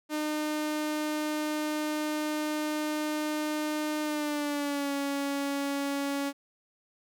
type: tone with pitch glide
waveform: sawtooth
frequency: 304 to 280.4 Hz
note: D#4 to C#4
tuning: -40 to +20 cents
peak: -25 dBFS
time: 0.09-6.33 s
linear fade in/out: 50 ms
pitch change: -140 cents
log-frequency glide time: 4.02-4.92 s
effects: none